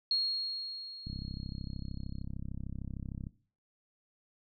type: tone with exponential decay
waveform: sine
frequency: 4283 Hz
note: C8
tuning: 40 cents sharp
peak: -26 dBFS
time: 0.11-2.23 s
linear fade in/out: 2 ms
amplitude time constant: 460 ms
type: click train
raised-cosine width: 5 ms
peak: -28 dBFS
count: 74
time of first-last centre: 1.07-3.269 s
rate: 33.2 Hz
effects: noise-tail reverb RT60 0.4 s tail -17 dB re dry